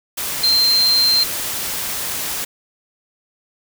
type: tone in noise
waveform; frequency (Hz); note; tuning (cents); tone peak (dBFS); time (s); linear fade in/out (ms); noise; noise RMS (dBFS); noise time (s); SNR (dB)
sine; 4151; C8; -15; -12; 0.43-1.24; 10; white; -24; 0.17-2.45; +9
effects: none